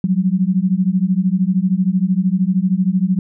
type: beating tone pair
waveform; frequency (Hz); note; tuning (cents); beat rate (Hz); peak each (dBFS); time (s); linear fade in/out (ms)
sine; 179.8 / 192.8; F#3 / G3; -49 / -28; 13; -16; 0.04-3.19; 2
effects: none